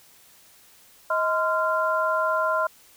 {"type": "tone cluster", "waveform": "sine", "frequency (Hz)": [633, 1030, 1385], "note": ["D#5", "C6", "F6"], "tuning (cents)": [30, -28, -15], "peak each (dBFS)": -25, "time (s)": [1.1, 2.67], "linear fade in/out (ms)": 5, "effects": ["white hiss -54 dBFS RMS until 2.96 s"]}